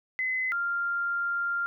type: tone pair in turn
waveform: sine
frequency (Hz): 2033 / 1393.8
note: B6 / F6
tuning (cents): +50 / -4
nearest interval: perfect fifth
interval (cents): 654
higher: first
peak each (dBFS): -26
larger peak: neither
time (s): 0.19-0.52 / 0.52-1.66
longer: second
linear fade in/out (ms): 0
effects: none